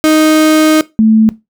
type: tone pair in turn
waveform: 35% pulse / sine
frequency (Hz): 311.3 / 219.7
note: D#4 / A3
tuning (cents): +1 / -2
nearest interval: tritone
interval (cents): 603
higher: first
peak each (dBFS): -4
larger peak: neither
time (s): 0.04-0.81 / 0.99-1.29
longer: first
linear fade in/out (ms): 0
effects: noise-tail reverb RT60 0.2 s tail -18 dB re dry